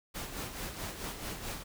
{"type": "noise with tremolo", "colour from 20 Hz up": "pink", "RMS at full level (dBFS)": -38, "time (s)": [0.14, 1.64], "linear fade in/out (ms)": 20, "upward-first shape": "sine", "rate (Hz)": 4.6, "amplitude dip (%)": 55, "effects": []}